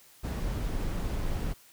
brown noise, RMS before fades -31 dBFS, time 0.23-1.54 s, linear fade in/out 20 ms, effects white hiss -57 dBFS RMS until 1.72 s

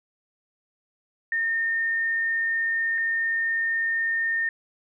sine tone pair in turn, 1824 / 1824 Hz, A#6 / A#6, -38 / -38 cents, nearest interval unison, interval 0 cents, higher neither, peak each -22 dBFS, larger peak neither, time 1.32-2.98 / 2.98-4.49 s, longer first, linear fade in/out 2 ms, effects none

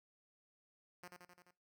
5% pulse tone with echo, 178.2 Hz, F3, 35 cents sharp, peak -39 dBFS, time 1.03-1.08 s, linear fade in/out 5 ms, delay 86 ms, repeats 5, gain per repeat -3 dB, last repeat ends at 1.51 s, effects noise-tail reverb RT60 0.3 s tail -20 dB re dry

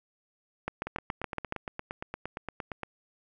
two click trains, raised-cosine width 0.5 ms, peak -16 / -20 dBFS, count 7 / 18, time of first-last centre 0.68-1.524 / 0.87-2.833 s, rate 7.11 / 8.66 Hz, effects none

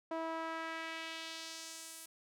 sawtooth tone with band-pass filter sweep, 325.3 Hz, E4, 23 cents flat, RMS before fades -43 dBFS, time 0.11-2.06 s, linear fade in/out 5 ms, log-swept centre 740 to 11000 Hz, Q 1.3, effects none

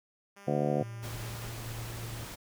5% pulse tone with pitch glide, 200 to 202.4 Hz, G3 to G#3, +35 to -44 cents, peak -39 dBFS, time 0.36-1.54 s, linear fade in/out 10 ms, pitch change +21 cents, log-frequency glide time 1.01-1.11 s
harmonic tone, 73.42 Hz, D2, in tune, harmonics 2 / 3 / 4 / 5 / 6 / 7 / 8 / 9 / 10, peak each -32 / -34 / -37 / -36 / -39 / -33 / -37 / -38 / -37 dBFS, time 0.47-0.83 s, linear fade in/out 10 ms
triangle tone, 114.6 Hz, A#2, 29 cents flat, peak -37 dBFS, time 0.8-2.25 s, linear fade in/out 10 ms
pink noise, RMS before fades -43 dBFS, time 1.02-2.36 s, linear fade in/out 20 ms
effects none

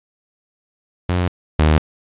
sawtooth tone pair in turn, 89.4 / 77.5 Hz, F2 / D#2, +41 / -6 cents, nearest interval major second, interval 247 cents, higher first, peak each -12 / -7 dBFS, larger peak second, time 1.09-1.28 / 1.59-1.78 s, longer neither, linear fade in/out 0 ms, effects resampled to 8000 Hz + 8-bit

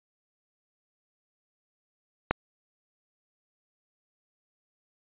click, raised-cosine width 0.5 ms, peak -7 dBFS, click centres 2.31 s, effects resampled to 8000 Hz

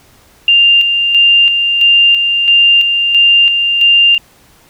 sine tone with tremolo, 2794 Hz, F7, in tune, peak -4 dBFS, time 0.48-4.18 s, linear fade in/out 2 ms, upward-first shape square, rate 1.5 Hz, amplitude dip 45%, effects pink hiss -46 dBFS RMS until 4.69 s

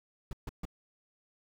brown noise bursts, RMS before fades -37 dBFS, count 3, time 0.31-0.653 s, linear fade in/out 2 ms, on 21 ms, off 140 ms, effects none

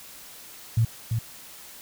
sine tone with echo, 113.7 Hz, A#2, 43 cents flat, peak -17 dBFS, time 0.77-0.85 s, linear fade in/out 5 ms, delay 340 ms, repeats 1, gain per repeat -5 dB, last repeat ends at 1.19 s, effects white hiss -45 dBFS RMS until 1.81 s

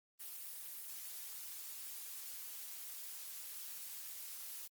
blue noise with amplitude modulation, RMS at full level -45 dBFS, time 0.19-4.68 s, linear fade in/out 20 ms, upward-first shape sine, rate 197 Hz, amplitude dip 60%, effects Opus 32 kbps

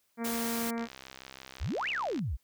harmonic tone, 231.7 Hz, A#3, 10 cents flat, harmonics 1 / 2 / 3 / 4 / 5 / 6 / 7 / 8 / 9 / 10, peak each -33 / -39 / -43 / -45 / -47 / -49 / -50 / -51 / -52 / -53 dBFS, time 0.17-0.88 s, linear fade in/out 50 ms
white noise, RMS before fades -37 dBFS, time 0.24-0.71 s, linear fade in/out 10 ms
click train, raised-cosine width 0.2 ms, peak -27 dBFS, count 94, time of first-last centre 0.78-2.191 s, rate 65.9 Hz
sine exponential two-way sweep, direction up then down, 49.81 to 3050 to 49.81 Hz, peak -30 dBFS, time 1.6-2.37 s, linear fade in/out 20 ms, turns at 1.89 s
effects white hiss -73 dBFS RMS until 2.43 s

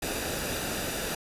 pink noise with comb filter, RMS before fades -32 dBFS, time 0.02-1.15 s, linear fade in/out 5 ms, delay 0.93 ms, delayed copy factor -0.5, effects resampled to 32000 Hz

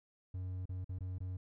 triangle tone with dropouts, 92.2 Hz, F#2, 6 cents flat, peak -36 dBFS, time 0.34-1.37 s, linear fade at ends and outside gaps 5 ms, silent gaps 0.656-0.692 / 0.845-0.892 / 0.987-1.006 / 1.184-1.204 s, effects none

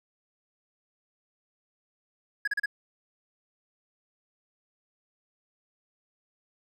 triangle tone bursts, 1670 Hz, G#6, 9 cents sharp, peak -23 dBFS, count 4, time 2.45-2.659 s, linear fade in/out 5 ms, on 26 ms, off 35 ms, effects none

